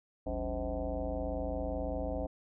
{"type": "tone with frequency modulation", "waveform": "sine", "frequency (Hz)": 282.4, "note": "C#4", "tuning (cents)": 32, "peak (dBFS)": -32, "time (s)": [0.26, 2.27], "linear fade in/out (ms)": 10, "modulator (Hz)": 118, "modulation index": 3.6, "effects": []}